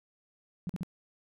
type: tone bursts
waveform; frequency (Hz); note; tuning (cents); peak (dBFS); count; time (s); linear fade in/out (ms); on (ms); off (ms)
sine; 177.7; F3; +30; -31; 3; 0.67-0.832; 0; 24; 45
effects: none